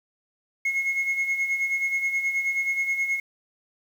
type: tone with tremolo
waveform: sine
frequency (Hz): 2169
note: C#7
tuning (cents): -38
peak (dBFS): -18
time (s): 0.65-3.2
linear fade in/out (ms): 5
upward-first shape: sine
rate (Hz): 9.4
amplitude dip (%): 65
effects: tanh soft clip ceiling -20 dBFS + 8-bit